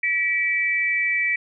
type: tone pair together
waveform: sine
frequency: 1943.3 / 2311 Hz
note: B6 / D7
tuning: -28 / -28 cents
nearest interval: minor third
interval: 300 cents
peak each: -23 / -21 dBFS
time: 0.03-1.36 s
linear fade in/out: 5 ms
effects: none